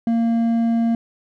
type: tone with hard clipping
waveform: sine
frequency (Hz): 230.5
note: A#3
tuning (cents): -19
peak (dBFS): -17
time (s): 0.07-0.95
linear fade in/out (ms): 2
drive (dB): 5
effects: none